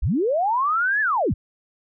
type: linear two-way sweep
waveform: sine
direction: up then down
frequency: 31.56 to 1760 to 31.56 Hz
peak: -18 dBFS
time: 0.02-1.34 s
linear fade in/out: 10 ms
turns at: 1.01 s
effects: none